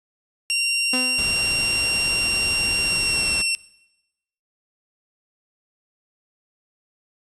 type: tone with pitch glide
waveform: 20% pulse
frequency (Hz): 2763 to 2720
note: F7 to F7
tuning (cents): -19 to -46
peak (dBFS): -14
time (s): 0.5-3.55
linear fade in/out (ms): 0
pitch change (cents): -27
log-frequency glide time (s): 2.85-3.35
type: tone with exponential decay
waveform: sawtooth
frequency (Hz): 254.5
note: C4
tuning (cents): -48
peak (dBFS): -18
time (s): 0.93-1.53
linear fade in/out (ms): 5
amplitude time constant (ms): 130
type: noise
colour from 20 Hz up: pink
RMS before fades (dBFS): -32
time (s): 1.18-3.42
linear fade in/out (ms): 5
effects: noise-tail reverb RT60 0.9 s tail -21 dB re dry + resampled to 24000 Hz